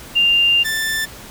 sine / sawtooth tone pair in turn, 2794 / 1770.7 Hz, F7 / A6, 0 / +10 cents, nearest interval minor sixth, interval 790 cents, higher first, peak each -11 / -15 dBFS, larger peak first, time 0.15-0.64 / 0.64-1.06 s, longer first, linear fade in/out 20 ms, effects pink hiss -37 dBFS RMS until 1.3 s

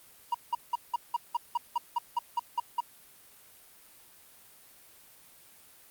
triangle tone bursts, 951 Hz, A#5, 34 cents sharp, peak -23 dBFS, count 13, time 0.32-2.805 s, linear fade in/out 5 ms, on 25 ms, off 180 ms, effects white hiss -56 dBFS RMS until 5.9 s + Opus 32 kbps

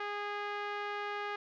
5% pulse tone with low-pass filter, 411.2 Hz, G#4, 17 cents flat, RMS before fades -38 dBFS, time 0-1.36 s, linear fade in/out 5 ms, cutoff 1600 Hz, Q 0.89, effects none

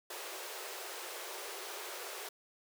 pink high-pass noise, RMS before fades -44 dBFS, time 0.1-2.29 s, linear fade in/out 5 ms, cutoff 350 Hz, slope 96 dB/octave, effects none

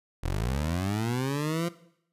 20% pulse linear sweep, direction up, 38.89 to 173.9 Hz, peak -22 dBFS, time 0.23-1.69 s, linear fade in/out 10 ms, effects noise-tail reverb RT60 0.7 s tail -17 dB re dry + resampled to 32000 Hz

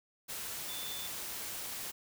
sine tone in noise, 3520 Hz, A7, in tune, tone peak -43 dBFS, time 0.68-1.08 s, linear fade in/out 20 ms, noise white, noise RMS -41 dBFS, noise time 0.28-1.92 s, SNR -5 dB, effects none

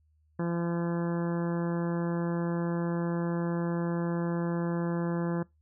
harmonic tone, 170.7 Hz, F3, 39 cents flat, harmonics 1 / 2 / 3 / 4 / 5 / 6 / 7 / 8 / 9 / 10, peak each -29 / -34 / -38 / -46 / -45 / -44 / -49 / -49 / -49 / -48 dBFS, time 0.39-5.43 s, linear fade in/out 5 ms, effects noise-tail reverb RT60 0.2 s tail -24 dB re dry + added 77 Hz sine -64 dBFS peak until 5.61 s

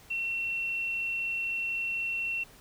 sine tone, 2716 Hz, F7, 49 cents flat, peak -29 dBFS, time 0.1-2.44 s, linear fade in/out 10 ms, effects pink hiss -55 dBFS RMS until 2.6 s

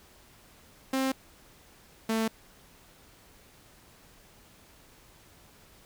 sawtooth tone pair in turn, 265.1 / 222.9 Hz, C4 / A3, +23 / +23 cents, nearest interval minor third, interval 300 cents, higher first, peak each -22 dBFS, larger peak neither, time 0.93-1.12 / 2.09-2.28 s, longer neither, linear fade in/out 5 ms, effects pink hiss -57 dBFS RMS until 5.85 s

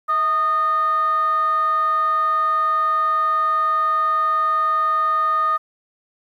sine tone with frequency modulation, 1235 Hz, D#6, 13 cents flat, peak -15 dBFS, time 0.08-5.58 s, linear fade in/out 20 ms, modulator 589 Hz, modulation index 0.28, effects tanh soft clip ceiling -11 dBFS + 9-bit

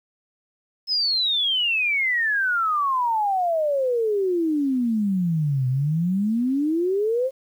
sine exponential two-way sweep, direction down then up, 5210 to 125.2 to 541 Hz, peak -19 dBFS, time 0.87-7.31 s, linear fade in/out 50 ms, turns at 5.68 s, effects 9-bit

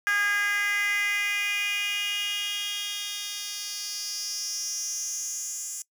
10% pulse tone with high-pass filter sweep, 408.5 Hz, G#4, 29 cents flat, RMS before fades -29 dBFS, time 0.07-5.82 s, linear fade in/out 0 ms, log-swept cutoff 1600 to 7600 Hz, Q 4.8, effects noise-tail reverb RT60 0.1 s tail -21 dB re dry

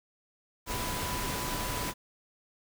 sine tone in noise, 992 Hz, B5, 7 cents sharp, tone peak -39 dBFS, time 0.66-1.94 s, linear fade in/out 50 ms, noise pink, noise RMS -34 dBFS, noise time 0.66-1.94 s, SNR -8 dB, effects none

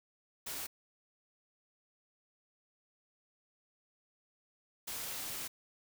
white noise bursts at uneven times, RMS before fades -41 dBFS, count 2, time 0.46-0.67 / 4.87-5.48 s, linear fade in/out 10 ms, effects none

